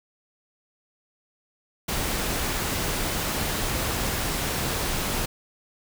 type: noise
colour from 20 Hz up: pink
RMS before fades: -27 dBFS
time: 1.88-5.26 s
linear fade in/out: 10 ms
effects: none